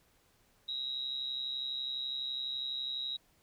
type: tone with amplitude modulation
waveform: sine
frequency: 3841 Hz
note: B7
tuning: 49 cents flat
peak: -31 dBFS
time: 0.68-3.17 s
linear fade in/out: 10 ms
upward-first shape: sine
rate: 132 Hz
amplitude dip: 80%
effects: pink hiss -69 dBFS RMS until 3.42 s